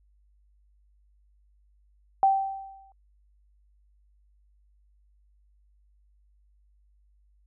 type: tone with exponential decay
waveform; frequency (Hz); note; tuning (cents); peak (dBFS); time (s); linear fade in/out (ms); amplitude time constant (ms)
sine; 778; G5; -13; -15; 2.23-2.92; 1; 150
effects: added 50 Hz sine -60 dBFS peak until 7.46 s